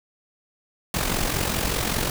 pink noise with amplitude modulation, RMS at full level -22 dBFS, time 0.94-2.1 s, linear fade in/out 2 ms, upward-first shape sine, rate 45.1 Hz, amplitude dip 60%, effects none

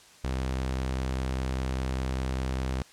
sawtooth tone, 65 Hz, C2, 11 cents flat, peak -24 dBFS, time 0.24-2.82 s, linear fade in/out 0 ms, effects white hiss -54 dBFS RMS until 2.92 s + low-pass 8000 Hz 12 dB/octave

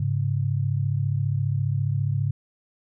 sine tone pair together, 103.83 / 138.59 Hz, G#2 / C#3, 0 / 0 cents, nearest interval perfect fourth, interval 500 cents, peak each -24 dBFS, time 0-2.31 s, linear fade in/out 5 ms, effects none

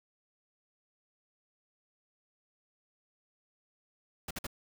pink noise bursts, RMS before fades -38 dBFS, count 3, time 4.28-4.468 s, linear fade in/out 5 ms, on 28 ms, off 52 ms, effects none

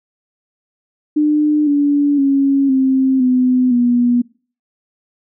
sine tone with pitch steps, 300.3 / 287.7 / 275.7 / 264.2 / 253.1 / 242.5 Hz, D4 / D4 / C#4 / C4 / B3 / B3, +39 / -36 / -9 / +17 / +43 / -31 cents, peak -10 dBFS, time 1.16-4.22 s, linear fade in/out 10 ms, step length 510 ms, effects noise-tail reverb RT60 0.4 s tail -23 dB re dry

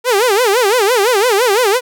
sawtooth tone with vibrato, 445.8 Hz, A4, 23 cents sharp, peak -6 dBFS, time 0.04-1.81 s, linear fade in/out 50 ms, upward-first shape sine, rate 5.9 Hz, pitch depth 240 cents each way, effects none

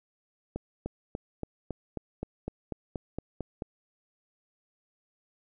accelerating click train, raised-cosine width 2 ms, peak -20 dBFS, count 13, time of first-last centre 0.56-3.622 s, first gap 300 ms, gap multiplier 0.97, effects none

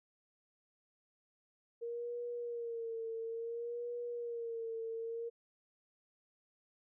sine tone with vibrato, 466.2 Hz, A#4, in tune, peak -38 dBFS, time 1.81-5.3 s, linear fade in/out 20 ms, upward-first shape sine, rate 0.58 Hz, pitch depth 52 cents each way, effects none

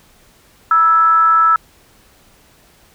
sine tone with frequency modulation, 1318.5 Hz, E6, in tune, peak -8 dBFS, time 0.71-1.56 s, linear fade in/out 2 ms, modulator 353 Hz, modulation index 0.32, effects pink hiss -50 dBFS RMS until 2.94 s

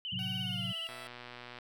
sine tone with vibrato, 2932 Hz, F#7, 16 cents flat, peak -36 dBFS, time 0.05-0.87 s, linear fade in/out 0 ms, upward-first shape triangle, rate 17 Hz, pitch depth 100 cents each way
sine chord, F# diminished, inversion first, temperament equal, 110 / 130.81 / 185 Hz, A2 / C3 / F#3, 0 / 0 / 0 cents, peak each -41 / -42 / -39 dBFS, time 0.12-0.73 s, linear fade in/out 10 ms
10% pulse tone with pitch glide, 754 to 660.2 Hz, F#5 to E5, +32 to +2 cents, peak -38 dBFS, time 0.19-1.07 s, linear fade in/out 0 ms, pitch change -230 cents, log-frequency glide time 0.4-0.74 s
click train, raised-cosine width 0.3 ms, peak -30 dBFS, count 86, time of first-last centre 0.89-1.587 s, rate 122 Hz
effects none

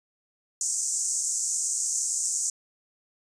white band-pass noise, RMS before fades -28 dBFS, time 0.61-2.5 s, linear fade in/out 2 ms, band 6300 to 8200 Hz, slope 48 dB/octave, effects resampled to 22050 Hz

